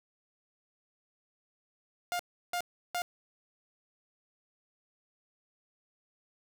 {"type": "tone bursts", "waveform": "sawtooth", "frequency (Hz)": 706, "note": "F5", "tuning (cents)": 19, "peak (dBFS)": -27, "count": 3, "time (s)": [2.12, 3.019], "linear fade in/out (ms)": 0, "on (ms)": 73, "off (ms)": 340, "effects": []}